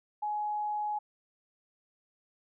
sine tone, 840 Hz, G#5, 19 cents sharp, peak -30 dBFS, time 0.22-0.99 s, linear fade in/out 10 ms, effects none

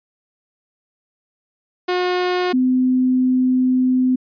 sawtooth / sine tone pair in turn, 361 / 255.3 Hz, F#4 / C4, -43 / -42 cents, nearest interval tritone, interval 599 cents, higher first, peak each -13 dBFS, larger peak neither, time 1.88-2.53 / 2.53-4.16 s, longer second, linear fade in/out 10 ms, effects resampled to 11025 Hz

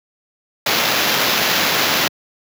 blue noise with sample-and-hold, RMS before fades -17 dBFS, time 0.66-2.08 s, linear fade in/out 5 ms, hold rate 8820 Hz, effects high-pass 150 Hz 12 dB/octave

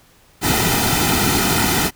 pink noise with comb filter, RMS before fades -17 dBFS, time 0.41-1.91 s, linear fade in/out 50 ms, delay 1.8 ms, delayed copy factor -0.7, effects pink hiss -52 dBFS RMS until 1.95 s

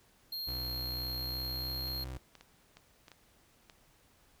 square tone, 4227 Hz, C8, 17 cents sharp, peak -37 dBFS, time 0.32-2.04 s, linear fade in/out 5 ms
30% pulse tone with pitch glide, 62.2 to 64.47 Hz, B1 to C2, +13 to -25 cents, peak -37 dBFS, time 0.47-2.18 s, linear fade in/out 10 ms, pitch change +62 cents, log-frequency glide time 0.98-1.87 s
clicks, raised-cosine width 0.2 ms, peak -34 dBFS, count 7, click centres 1.879 / 2.353 / 2.41 / 2.77 / 3.082 / 3.117 / 3.698 s
effects pink hiss -66 dBFS RMS until 4.4 s

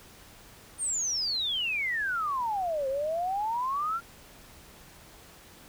sine exponential two-way sweep, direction down then up, 9090 to 523.3 to 1407 Hz, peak -27 dBFS, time 0.78-4.01 s, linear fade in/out 50 ms, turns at 2.88 s, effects pink hiss -52 dBFS RMS until 5.68 s

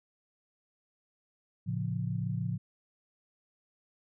sine chord, A augmented, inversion none, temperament equal with one note detuned, 112.25 / 138.59 / 174.61 Hz, A2 / C#3 / E#3, +35 / 0 / 0 cents, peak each -34 / -35 / -35 dBFS, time 1.66-2.58 s, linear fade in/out 20 ms, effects none

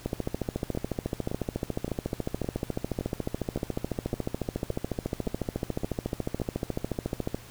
two click trains, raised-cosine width 2 ms, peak -18 / -15 dBFS, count 11 / 103, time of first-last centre 0.75-6.4 / 0.06-7.346 s, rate 1.77 / 14 Hz, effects added 118 Hz sine -50 dBFS peak until 7.5 s + pink hiss -49 dBFS RMS until 7.5 s

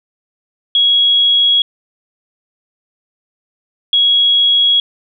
sine tone pair in turn, 3322 / 3322 Hz, G#7 / G#7, 0 / 0 cents, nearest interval unison, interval 0 cents, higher neither, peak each -8 dBFS, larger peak neither, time 0.75-1.62 / 3.93-4.8 s, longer neither, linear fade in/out 2 ms, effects none

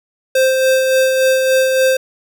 square tone with tremolo, 523.3 Hz, C5, in tune, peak -10 dBFS, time 0.35-1.97 s, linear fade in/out 5 ms, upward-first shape sine, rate 3.5 Hz, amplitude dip 35%, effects none

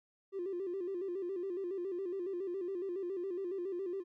triangle tone with vibrato, 370 Hz, F#4, in tune, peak -32 dBFS, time 0.32-4.04 s, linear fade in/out 50 ms, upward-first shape square, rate 7.2 Hz, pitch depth 93 cents each way, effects tanh soft clip ceiling -33 dBFS

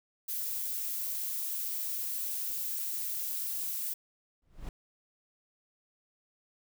violet noise, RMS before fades -35 dBFS, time 0.28-3.94 s, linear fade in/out 10 ms
brown noise with exponential growth, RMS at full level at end -34 dBFS, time 4.42-4.69 s, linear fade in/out 2 ms, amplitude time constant 58 ms
effects none

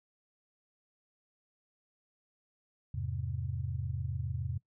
sine chord, E augmented, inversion none, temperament equal with one note detuned, 84.04 / 103.83 / 130.81 Hz, E2 / G#2 / B#2, +34 / 0 / 0 cents, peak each -38 / -38 / -37 dBFS, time 2.94-4.58 s, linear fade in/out 5 ms, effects noise-tail reverb RT60 0.1 s tail -19 dB re dry

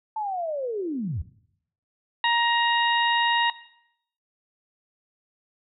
sine linear sweep, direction down, 889 to 65.41 Hz, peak -26 dBFS, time 0.16-1.22 s, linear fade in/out 5 ms
harmonic tone, 940 Hz, A#5, 14 cents sharp, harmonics 1 / 2 / 3 / 4, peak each -22 / -25 / -27 / -28 dBFS, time 2.24-3.5 s, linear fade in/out 2 ms
effects noise-tail reverb RT60 0.7 s tail -17 dB re dry

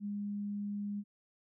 sine tone, 204.3 Hz, G#3, 28 cents flat, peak -35 dBFS, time 0-1.04 s, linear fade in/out 50 ms, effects none

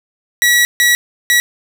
sawtooth tone bursts at uneven times, 1932 Hz, B6, 39 cents flat, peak -5 dBFS, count 3, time 0.42-0.65 / 0.8-0.95 / 1.3-1.4 s, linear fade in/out 0 ms, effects none

